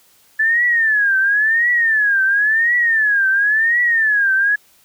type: tone with vibrato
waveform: sine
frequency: 1735 Hz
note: A6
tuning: 25 cents flat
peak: -12 dBFS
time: 0.39-4.56 s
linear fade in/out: 10 ms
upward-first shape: triangle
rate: 0.95 Hz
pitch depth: 210 cents each way
effects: white hiss -53 dBFS RMS until 4.84 s